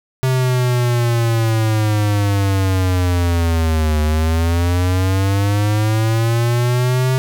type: linear two-way sweep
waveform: square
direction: down then up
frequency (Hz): 130.81 to 75.7 to 130.81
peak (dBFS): -14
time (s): 0.23-7.18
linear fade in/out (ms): 0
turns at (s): 4.01
effects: none